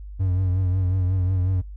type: tone with vibrato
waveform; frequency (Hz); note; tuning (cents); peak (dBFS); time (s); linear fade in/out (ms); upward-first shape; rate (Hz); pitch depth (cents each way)
triangle; 92.5; F#2; 0; -17; 0.19-1.62; 20; triangle; 5.5; 63
effects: noise-tail reverb RT60 0.2 s tail -20 dB re dry + added 50 Hz sine -34 dBFS peak until 1.76 s